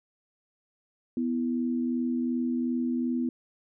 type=tone pair together; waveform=sine; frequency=246.9 / 329.6 Hz; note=B3 / E4; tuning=0 / 0 cents; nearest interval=perfect fourth; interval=500 cents; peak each=-26 / -33 dBFS; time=1.17-3.29 s; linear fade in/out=2 ms; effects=none